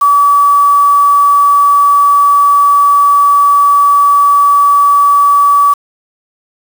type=tone with quantisation; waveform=sine; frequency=1145 Hz; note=D6; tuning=44 cents flat; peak=-4 dBFS; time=0.01-5.74 s; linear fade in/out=10 ms; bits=4; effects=none